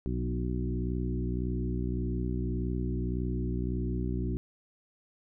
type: harmonic tone with a mistuned harmonic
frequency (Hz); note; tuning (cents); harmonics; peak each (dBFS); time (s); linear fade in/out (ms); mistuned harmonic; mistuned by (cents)
61.74; B1; 0; 1 / 2 / 3 / 4 / 5 / 6; -32 / -35 / -37 / -38 / -39 / -40; 0.06-4.37; 0; 3; -21
effects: none